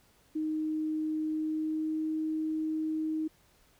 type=tone with pitch glide; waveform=sine; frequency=311.1 to 313.8 Hz; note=D#4 to D#4; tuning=0 to +15 cents; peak=-29 dBFS; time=0.35-3.28 s; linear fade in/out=10 ms; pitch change=+15 cents; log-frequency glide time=1.26-2.07 s; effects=pink hiss -65 dBFS RMS until 3.79 s